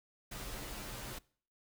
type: noise with comb filter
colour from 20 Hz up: pink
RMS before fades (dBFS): -44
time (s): 0.31-1.19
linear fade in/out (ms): 10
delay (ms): 12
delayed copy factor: -0.8
effects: noise-tail reverb RT60 0.5 s tail -23 dB re dry